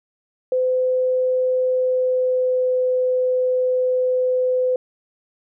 sine tone with pitch glide, 510 to 507.1 Hz, C5 to B4, -44 to +46 cents, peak -16 dBFS, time 0.52-4.76 s, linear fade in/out 2 ms, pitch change -10 cents, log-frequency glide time 1.7-2.77 s, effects none

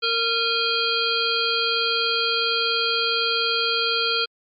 harmonic tone with a mistuned harmonic, 460.7 Hz, A#4, 20 cents flat, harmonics 1 / 3 / 5 / 7 / 9 / 10, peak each -28 / -25 / -28 / -25 / -27 / -28 dBFS, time 0.02-4.26 s, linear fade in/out 20 ms, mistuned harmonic 5, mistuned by +120 cents, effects MP3 64 kbps

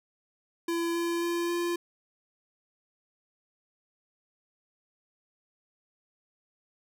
square tone with pitch steps, 337.8 / 340.3 / 342.9 / 345.5 Hz, E4 / F4 / F4 / F4, +42 / -45 / -32 / -19 cents, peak -28 dBFS, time 0.68-1.76 s, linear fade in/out 5 ms, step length 270 ms, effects none

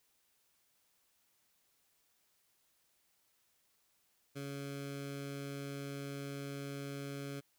15% pulse tone with notch filter, 140 Hz, C#3, 18 cents sharp, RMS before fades -43 dBFS, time 4.35-7.41 s, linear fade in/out 20 ms, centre 850 Hz, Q 1.3, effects white hiss -75 dBFS RMS until 7.58 s

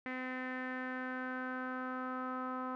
sawtooth tone with low-pass filter sweep, 256.1 Hz, C4, 37 cents flat, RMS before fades -40 dBFS, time 0.06-2.75 s, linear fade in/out 0 ms, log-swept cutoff 2000 to 1200 Hz, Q 5.3, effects none

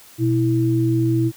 sine tone pair together, 122.6 / 327.8 Hz, B2 / E4, -12 / -10 cents, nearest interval octave + perfect fourth, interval 1702 cents, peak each -18 dBFS, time 0.18-1.32 s, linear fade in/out 50 ms, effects white hiss -46 dBFS RMS until 1.36 s

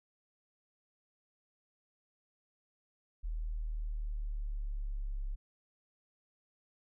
sine exponential sweep, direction down, 40.03 to 34.02 Hz, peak -34 dBFS, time 3.23-5.36 s, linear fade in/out 20 ms, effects none

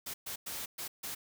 white noise bursts at uneven times, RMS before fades -40 dBFS, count 5, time 0.06-0.14 / 0.26-0.36 / 0.46-0.66 / 0.78-0.88 / 1.03-1.15 s, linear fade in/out 10 ms, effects none

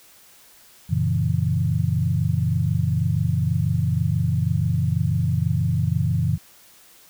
sine chord, F# dominant seventh, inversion none, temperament equal, 92.5 / 116.54 / 138.59 / 164.81 Hz, F#2 / A#2 / C#3 / E3, 0 / 0 / 0 / 0 cents, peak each -24 dBFS, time 0.89-6.38 s, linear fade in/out 20 ms, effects white hiss -51 dBFS RMS until 7.09 s

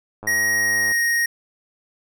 click train, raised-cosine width 1 ms, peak -22 dBFS, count 74, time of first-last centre 0.23-0.919 s, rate 106 Hz
square tone with pitch glide, 1888 to 1870.6 Hz, A#6 to A#6, +22 to +6 cents, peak -18 dBFS, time 0.27-1.26 s, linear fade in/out 5 ms, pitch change -16 cents, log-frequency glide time 0.37-1.01 s
effects none

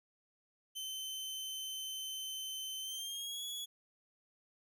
sawtooth tone with pitch glide, 3074 to 3372 Hz, G7 to G#7, -35 to +26 cents, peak -37 dBFS, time 0.75-3.66 s, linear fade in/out 20 ms, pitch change +161 cents, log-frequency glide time 2.81-3.44 s, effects none

